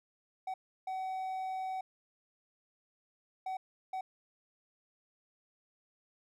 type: tone bursts at uneven times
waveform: triangle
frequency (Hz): 755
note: F#5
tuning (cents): +35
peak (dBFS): -33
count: 4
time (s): 0.47-0.54 / 0.87-1.81 / 3.46-3.57 / 3.93-4.01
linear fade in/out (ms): 5
effects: none